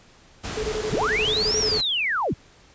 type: noise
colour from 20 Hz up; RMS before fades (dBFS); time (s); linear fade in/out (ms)
pink; -31; 0.43-1.82; 20
type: tone bursts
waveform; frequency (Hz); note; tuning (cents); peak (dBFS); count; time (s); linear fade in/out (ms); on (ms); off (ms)
sine; 430.1; A4; -39; -24; 14; 0.57-1.779; 5; 65; 23
type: linear two-way sweep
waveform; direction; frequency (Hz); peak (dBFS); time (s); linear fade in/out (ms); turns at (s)
sine; up then down; 49 to 5820 to 49; -21; 0.92-2.34; 10; 1.58
effects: pink hiss -53 dBFS RMS until 2.74 s + resampled to 16000 Hz